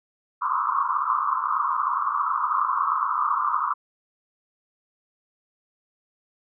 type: band-pass noise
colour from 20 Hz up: pink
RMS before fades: -24 dBFS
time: 0.41-3.74 s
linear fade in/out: 20 ms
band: 1000 to 1300 Hz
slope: 96 dB/octave
effects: none